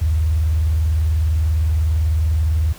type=tone with vibrato; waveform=sine; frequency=77.78 Hz; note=D#2; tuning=in tune; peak=-14 dBFS; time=0.01-2.73 s; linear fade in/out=10 ms; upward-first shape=square; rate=20 Hz; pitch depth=190 cents each way; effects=pink hiss -41 dBFS RMS until 2.78 s